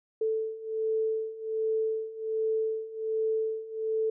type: beating tone pair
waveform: sine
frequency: 440 / 441.3 Hz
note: A4 / A4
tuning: 0 / +5 cents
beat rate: 1.3 Hz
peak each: -32 / -29 dBFS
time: 0.21-4.1 s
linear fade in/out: 5 ms
effects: none